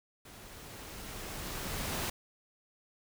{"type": "noise with level ramp", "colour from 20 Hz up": "pink", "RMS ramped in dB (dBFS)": [-52, -34], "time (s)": [0.25, 2.1], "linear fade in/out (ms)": 5, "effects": []}